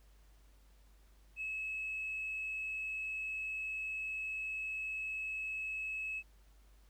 triangle tone with tanh clipping, 2585 Hz, E7, 34 cents flat, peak -37 dBFS, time 1.36-6.23 s, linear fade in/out 50 ms, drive 4 dB, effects added 50 Hz sine -60 dBFS peak until 6.89 s + pink hiss -71 dBFS RMS until 6.89 s

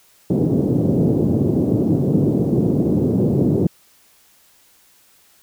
pink band-pass noise, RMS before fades -17 dBFS, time 0.3-3.67 s, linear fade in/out 5 ms, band 120 to 420 Hz, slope 24 dB/octave, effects white hiss -54 dBFS RMS until 5.42 s

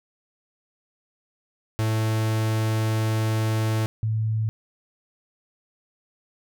45% pulse / sine tone pair in turn, 110 / 110 Hz, A2 / A2, 0 / 0 cents, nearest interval unison, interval 0 cents, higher neither, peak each -21 dBFS, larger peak neither, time 1.79-3.86 / 4.03-4.49 s, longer first, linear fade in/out 0 ms, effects none

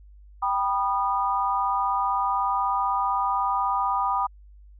sine chord, G augmented, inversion none, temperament just, 784 / 980 / 1225 Hz, G5 / B5 / D#6, 0 / -14 / -27 cents, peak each -27 / -25 / -26 dBFS, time 0.42-4.27 s, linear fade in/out 10 ms, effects added 50 Hz sine -46 dBFS peak until 4.79 s

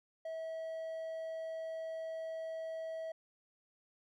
triangle tone, 647 Hz, E5, 32 cents flat, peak -37 dBFS, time 0.25-3.12 s, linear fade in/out 5 ms, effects none

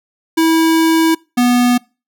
square tone pair in turn, 324.9 / 245 Hz, E4 / B3, -25 / -14 cents, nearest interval perfect fourth, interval 489 cents, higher first, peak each -10 / -10 dBFS, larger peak neither, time 0.37-1.15 / 1.37-1.78 s, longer first, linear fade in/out 10 ms, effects noise-tail reverb RT60 0.3 s tail -25 dB re dry

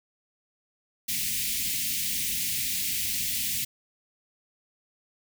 white band-stop noise, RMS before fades -29 dBFS, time 1.08-3.65 s, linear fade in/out 10 ms, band 270 to 2000 Hz, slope 48 dB/octave, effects none

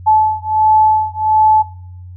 sine beating tone pair, 865 / 866.4 Hz, A5 / A5, -30 / -27 cents, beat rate 1.4 Hz, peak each -12 dBFS, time 0.06-1.63 s, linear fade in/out 20 ms, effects noise-tail reverb RT60 0.7 s tail -20 dB re dry + added 90 Hz sine -30 dBFS peak until 2.16 s

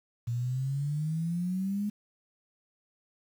sine exponential sweep, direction up, 116.5 to 210.3 Hz, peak -28 dBFS, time 0.27-1.9 s, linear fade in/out 10 ms, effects 9-bit

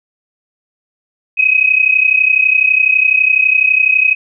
sine tone pair together, 2517 / 2549 Hz, D#7 / D#7, +19 / +41 cents, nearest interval unison, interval 22 cents, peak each -11 dBFS, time 1.37-4.15 s, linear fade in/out 20 ms, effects none

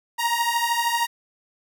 sawtooth beating tone pair, 932.3 / 945.3 Hz, A#5 / A#5, 0 / +24 cents, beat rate 13 Hz, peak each -20 dBFS, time 0.18-1.07 s, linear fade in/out 20 ms, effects none

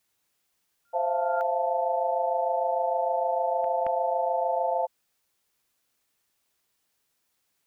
sine tone with exponential growth, 1397 Hz, F6, in tune, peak -30 dBFS, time 0.85-1.41 s, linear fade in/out 0 ms, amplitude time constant 120 ms
sine chord, F major seventh, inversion second, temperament equal with one note detuned, 523.3 / 671.9 / 698.5 / 880 Hz, C5 / E5 / F5 / A5, 0 / +33 / 0 / 0 cents, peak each -29 dBFS, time 0.93-4.87 s, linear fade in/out 20 ms
clicks, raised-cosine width 0.5 ms, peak -31 / -21 dBFS, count 2, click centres 3.643 / 3.866 s
effects white hiss -75 dBFS RMS until 7.66 s

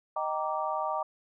sine chord, Eb major seventh, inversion none, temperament just, 622.3 / 777.8 / 933.4 / 1166.7 Hz, Eb5 / G5 / Bb5 / D6, 0 / -14 / +2 / -12 cents, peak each -34 dBFS, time 0.16-1.03 s, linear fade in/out 5 ms, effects none

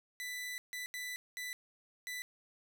sawtooth tone bursts at uneven times, 1988 Hz, B6, 11 cents sharp, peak -36 dBFS, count 5, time 0.2-0.58 / 0.73-0.86 / 0.94-1.16 / 1.37-1.53 / 2.07-2.22 s, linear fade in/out 0 ms, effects none

